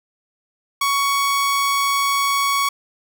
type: tone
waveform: sawtooth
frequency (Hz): 1117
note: C#6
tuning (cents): +13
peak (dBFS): -13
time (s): 0.81-2.69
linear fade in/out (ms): 5
effects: none